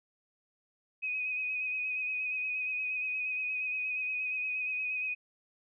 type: tone with vibrato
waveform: sine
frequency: 2512 Hz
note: D#7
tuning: 16 cents sharp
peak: -31 dBFS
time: 1.02-5.15 s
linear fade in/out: 20 ms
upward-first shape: sine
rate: 8.5 Hz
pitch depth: 28 cents each way
effects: none